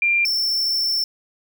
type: tone pair in turn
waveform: sine / square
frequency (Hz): 2383 / 5387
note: D7 / E8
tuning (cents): +25 / +37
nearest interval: octave + major second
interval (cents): 1412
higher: second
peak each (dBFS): -15 / -19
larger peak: first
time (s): 0.02-0.25 / 0.25-1.04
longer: second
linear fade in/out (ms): 2
effects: none